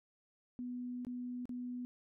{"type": "tone with dropouts", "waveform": "sine", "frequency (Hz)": 246.9, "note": "B3", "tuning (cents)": 0, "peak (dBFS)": -39, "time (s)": [0.59, 1.85], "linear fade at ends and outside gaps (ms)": 0, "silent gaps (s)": [[1.049, 1.068], [1.455, 1.493]], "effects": []}